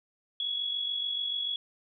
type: tone with amplitude modulation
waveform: sine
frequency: 3360 Hz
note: G#7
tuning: 19 cents sharp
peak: -27 dBFS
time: 0.4-1.56 s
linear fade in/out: 2 ms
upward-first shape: sine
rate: 46.9 Hz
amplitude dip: 50%
effects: none